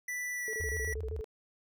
square tone with pitch glide, 1975.5 to 1946.1 Hz, B6 to B6, 0 to -26 cents, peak -35 dBFS, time 0.08-0.94 s, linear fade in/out 5 ms, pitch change -26 cents, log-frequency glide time 0.32-0.5 s
sine tone bursts, 436.7 Hz, A4, 13 cents flat, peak -38 dBFS, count 10, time 0.48-1.243 s, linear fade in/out 0 ms, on 52 ms, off 27 ms
sine tone with vibrato, 73.2 Hz, D2, 5 cents flat, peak -35 dBFS, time 0.6-1.21 s, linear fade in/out 0 ms, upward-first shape sine, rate 7.9 Hz, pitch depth 280 cents each way
effects none

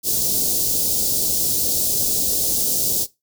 white band-stop noise, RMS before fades -20 dBFS, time 0.03-3.07 s, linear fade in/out 50 ms, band 560 to 4500 Hz, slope 24 dB/octave, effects noise-tail reverb RT60 0.2 s tail -18 dB re dry

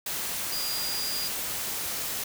sine tone in noise, 4838 Hz, D#8, 49 cents flat, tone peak -31 dBFS, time 0.52-1.28 s, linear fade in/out 5 ms, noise white, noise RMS -32 dBFS, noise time 0.06-2.24 s, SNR -2 dB, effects none

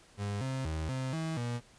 35% pulse tone with pitch steps, 101.6 / 132.1 / 79 / 130.8 / 161.2 / 119.9 Hz, G#2 / C3 / D#2 / C3 / E3 / A#2, -38 / +17 / +27 / 0 / -38 / +49 cents, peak -31 dBFS, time 0.17-1.61 s, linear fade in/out 50 ms, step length 240 ms, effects pink hiss -60 dBFS RMS until 1.78 s + resampled to 22050 Hz

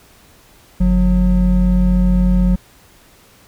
triangle tone pair together, 48.05 / 181.4 Hz, G1 / F#3, -34 / -34 cents, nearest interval octave + major seventh, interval 2300 cents, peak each -11 dBFS, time 0.8-2.56 s, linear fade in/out 10 ms, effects pink hiss -48 dBFS RMS until 3.47 s

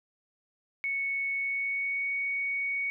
sine tone with pitch glide, 2214 to 2233 Hz, C#7 to C#7, -3 to +12 cents, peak -28 dBFS, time 0.84-2.9 s, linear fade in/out 0 ms, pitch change +15 cents, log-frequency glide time 1.33-2.1 s, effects none

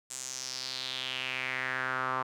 sawtooth tone with band-pass filter sweep, 129.7 Hz, C3, 15 cents flat, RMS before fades -35 dBFS, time 0.1-2.23 s, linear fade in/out 10 ms, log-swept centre 7800 to 1100 Hz, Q 3.9, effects none

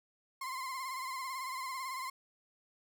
35% pulse tone with vibrato, 1046.5 Hz, C6, in tune, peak -36 dBFS, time 0.41-2.1 s, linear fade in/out 5 ms, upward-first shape sine, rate 18 Hz, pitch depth 59 cents each way, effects none

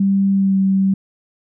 sine tone with pitch glide, 196 to 192.97 Hz, G3 to G3, 0 to -27 cents, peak -12 dBFS, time 0-0.94 s, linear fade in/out 5 ms, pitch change -27 cents, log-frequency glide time 0.32-0.56 s, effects none

